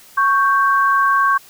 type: tone pair together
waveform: sine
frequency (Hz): 1108.7 / 1568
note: C#6 / G6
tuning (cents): 0 / 0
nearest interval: tritone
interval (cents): 600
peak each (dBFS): -13 / -17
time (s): 0.17-1.38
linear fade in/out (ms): 10
effects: white hiss -45 dBFS RMS until 1.49 s